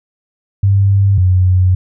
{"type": "tone pair in turn", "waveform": "sine", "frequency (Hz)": [98.8, 91.94], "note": ["G2", "F#2"], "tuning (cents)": [14, -10], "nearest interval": "minor second", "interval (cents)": 124, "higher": "first", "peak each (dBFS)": -7, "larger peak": "neither", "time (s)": [[0.63, 1.18], [1.18, 1.75]], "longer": "second", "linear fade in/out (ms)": 5, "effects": []}